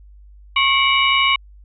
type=tone cluster; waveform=sine; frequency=1093 / 2171 / 2303 / 2933 / 3758 Hz; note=C#6 / C#7 / D7 / F#7 / A#7; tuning=-25 / -37 / -34 / -16 / +13 cents; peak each=-18 / -23 / -18 / -18 / -26 dBFS; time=0.56-1.36 s; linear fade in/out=5 ms; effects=added 50 Hz sine -41 dBFS peak until 1.64 s